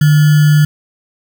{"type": "tone with sample-and-hold", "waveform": "sine", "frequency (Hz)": 150.3, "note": "D3", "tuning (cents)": 40, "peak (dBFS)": -5, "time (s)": [0.01, 0.65], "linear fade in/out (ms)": 5, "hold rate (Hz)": 1575, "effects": []}